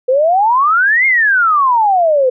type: exponential two-way sweep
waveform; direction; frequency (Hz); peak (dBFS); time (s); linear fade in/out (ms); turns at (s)
sine; up then down; 493.9 to 2162 to 493.9; -8; 0.08-2.3; 10; 1.06
effects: none